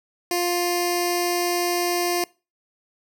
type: tone with notch filter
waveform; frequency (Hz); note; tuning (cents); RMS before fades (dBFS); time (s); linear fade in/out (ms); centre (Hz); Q
10% pulse; 351.2; F4; +10; -23; 0.31-2.24; 2; 1400; 0.73
effects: noise-tail reverb RT60 0.3 s tail -23 dB re dry